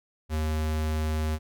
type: tone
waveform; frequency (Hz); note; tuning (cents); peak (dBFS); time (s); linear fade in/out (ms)
square; 77.78; D#2; 0; -26; 0.29-1.39; 50
effects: none